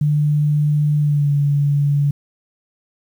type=tone with pitch glide; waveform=sine; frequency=148.7 to 143.47 Hz; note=D3 to D3; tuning=+22 to -40 cents; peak=-13 dBFS; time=0.01-2.11 s; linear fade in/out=5 ms; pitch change=-62 cents; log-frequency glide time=0.99-1.31 s; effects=8-bit

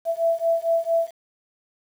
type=beating tone pair; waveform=sine; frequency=663 / 667.4 Hz; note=E5 / E5; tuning=+10 / +21 cents; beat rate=4.4 Hz; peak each=-22 dBFS; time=0.05-1.11 s; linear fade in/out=50 ms; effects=8-bit

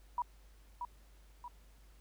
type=tone with echo; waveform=sine; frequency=970 Hz; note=B5; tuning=31 cents flat; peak=-31 dBFS; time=0.18-0.22 s; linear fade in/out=2 ms; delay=630 ms; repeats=2; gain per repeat=-6 dB; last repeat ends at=1.48 s; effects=added 50 Hz sine -58 dBFS peak until 2 s + pink hiss -68 dBFS RMS until 2 s

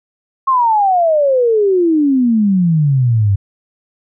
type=exponential sweep; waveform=sine; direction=down; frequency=1089 to 95.6 Hz; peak=-9 dBFS; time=0.47-3.36 s; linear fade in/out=10 ms; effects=none

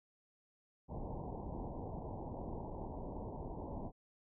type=low-pass noise; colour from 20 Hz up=pink; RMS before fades=-44 dBFS; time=0.88-3.92 s; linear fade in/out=50 ms; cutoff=980 Hz; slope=96 dB/octave; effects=none

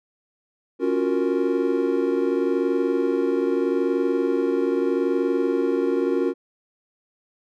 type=chord; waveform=triangle; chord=Gb major seventh; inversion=second; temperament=equal; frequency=277.2 / 349.2 / 370 / 466.2 Hz; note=Db4 / F4 / Gb4 / Bb4; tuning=0 / 0 / 0 / 0 cents; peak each=-23 dBFS; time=0.79-6.34 s; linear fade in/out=50 ms; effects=none

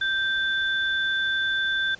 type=tone pair together; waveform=sine; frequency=1568 / 3520 Hz; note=G6 / A7; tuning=0 / 0 cents; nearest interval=octave + major second; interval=1400 cents; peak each=-23 / -28 dBFS; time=0.01-1.95 s; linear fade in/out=5 ms; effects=pink hiss -49 dBFS RMS until 1.99 s + resampled to 16000 Hz

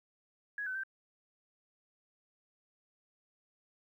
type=tone with pitch steps; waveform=sine; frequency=1668 / 1517 / 1562 Hz; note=G#6 / F#6 / G6; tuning=+7 / +43 / -7 cents; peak=-35 dBFS; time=0.58-0.835 s; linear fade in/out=2 ms; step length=85 ms; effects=12-bit

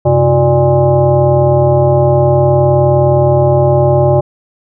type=tone with frequency modulation; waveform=sine; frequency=363.2 Hz; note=F#4; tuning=32 cents flat; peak=-6 dBFS; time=0.05-4.21 s; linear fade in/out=10 ms; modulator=229 Hz; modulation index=1.7; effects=none

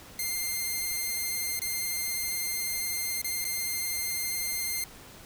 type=tone with dropouts; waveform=5% pulse; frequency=2102 Hz; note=C7; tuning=7 cents sharp; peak=-19 dBFS; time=0.19-4.84 s; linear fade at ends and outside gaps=2 ms; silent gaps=1.593-1.617 / 3.217-3.244 / 3.444-3.45 s; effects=pink hiss -49 dBFS RMS until 5.25 s

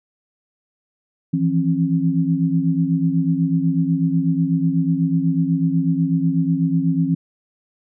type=tone cluster; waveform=sine; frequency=162.8 / 170.9 / 269 Hz; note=E3 / F3 / C4; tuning=-21 / -37 / +48 cents; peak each=-20 dBFS; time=1.33-7.15 s; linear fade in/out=10 ms; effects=none

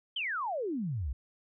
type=exponential sweep; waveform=sine; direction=down; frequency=3223 to 57.4 Hz; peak=-31 dBFS; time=0.16-1.13 s; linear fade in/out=5 ms; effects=none

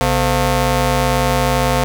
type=ring-modulated tone; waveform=15% pulse; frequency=190.7 Hz; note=G3; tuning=47 cents flat; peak=-4 dBFS; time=0.01-1.84 s; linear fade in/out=0 ms; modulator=325 Hz; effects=none

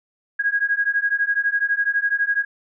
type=beating tone pair; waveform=sine; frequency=1637 / 1649 Hz; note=G#6 / G#6; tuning=-25 / -13 cents; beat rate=12 Hz; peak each=-21 dBFS; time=0.39-2.45 s; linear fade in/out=10 ms; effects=none

